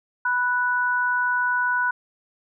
sine tone pair together, 987.8 / 1480 Hz, B5 / F#6, 0 / 0 cents, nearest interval perfect fifth, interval 700 cents, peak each -24 / -21 dBFS, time 0.25-1.91 s, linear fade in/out 5 ms, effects none

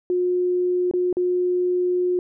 sine tone with dropouts, 359.7 Hz, F#4, 49 cents flat, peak -18 dBFS, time 0.1-2.19 s, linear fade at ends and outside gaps 1 ms, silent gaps 0.912-0.937 / 1.128-1.169 s, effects none

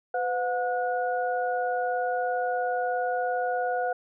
sine tone cluster, 504 / 721 / 1456 Hz, B4 / F#5 / F#6, +35 / -45 / -28 cents, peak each -29 / -27 / -34 dBFS, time 0.14-3.93 s, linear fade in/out 5 ms, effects none

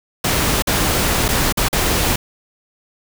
pink noise with dropouts, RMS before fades -17 dBFS, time 0.24-2.16 s, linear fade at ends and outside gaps 5 ms, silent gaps 0.623-0.671 / 1.282-1.287 / 1.525-1.572 / 1.686-1.728 s, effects none

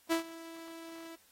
sawtooth tone with ADSR envelope, 329.6 Hz, E4, in tune, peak -22 dBFS, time 0.09-1.16 s, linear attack 29 ms, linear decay 110 ms, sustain -19 dB, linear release 14 ms, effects white hiss -65 dBFS RMS until 1.31 s + AAC 48 kbps

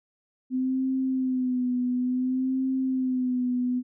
sine tone with vibrato, 255.5 Hz, C4, 41 cents flat, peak -23 dBFS, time 0.5-3.83 s, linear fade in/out 50 ms, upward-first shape sine, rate 0.57 Hz, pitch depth 50 cents each way, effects none

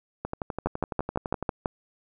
two click trains, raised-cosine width 1 ms, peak -16 / -11 dBFS, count 15 / 7, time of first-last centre 0.25-1.426 / 0.66-1.658 s, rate 11.9 / 6.01 Hz, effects none

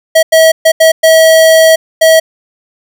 square tone bursts at uneven times, 644 Hz, E5, 41 cents flat, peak -3 dBFS, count 6, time 0.15-0.23 / 0.32-0.52 / 0.65-0.72 / 0.8-0.92 / 1.03-1.76 / 2.01-2.2 s, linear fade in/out 10 ms, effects none

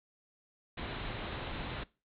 pink low-pass noise, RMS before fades -40 dBFS, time 0.77-1.84 s, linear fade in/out 10 ms, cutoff 4000 Hz, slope 96 dB/octave, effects noise-tail reverb RT60 0.3 s tail -21 dB re dry

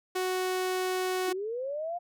sawtooth tone, 370 Hz, F#4, in tune, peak -24 dBFS, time 0.15-1.33 s, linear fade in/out 10 ms
sine linear sweep, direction up, 327.8 to 716 Hz, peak -31 dBFS, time 1.27-1.99 s, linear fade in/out 20 ms
effects none

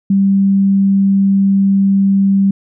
sine tone, 196 Hz, G3, in tune, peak -8 dBFS, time 0.1-2.51 s, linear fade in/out 5 ms, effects none

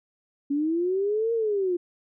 sine linear two-way sweep, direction up then down, 277.2 to 466.2 to 344.7 Hz, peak -22 dBFS, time 0.5-1.77 s, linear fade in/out 10 ms, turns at 1.33 s, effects none

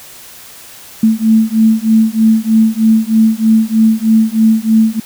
sine beating tone pair, 219.8 / 223 Hz, A3 / A3, -2 / +23 cents, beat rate 3.2 Hz, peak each -10 dBFS, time 1.03-5 s, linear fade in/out 5 ms, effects white hiss -35 dBFS RMS until 5.05 s

